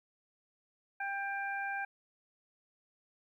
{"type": "harmonic tone", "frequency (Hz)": 793, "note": "G5", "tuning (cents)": 20, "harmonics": [1, 2, 3], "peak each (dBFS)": [-38, -37, -44], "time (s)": [1, 1.85], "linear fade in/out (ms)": 5, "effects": ["12-bit"]}